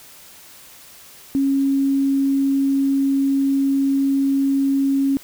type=tone; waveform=sine; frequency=274.1 Hz; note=C#4; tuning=19 cents flat; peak=-15 dBFS; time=1.35-5.17 s; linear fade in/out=0 ms; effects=white hiss -44 dBFS RMS until 5.23 s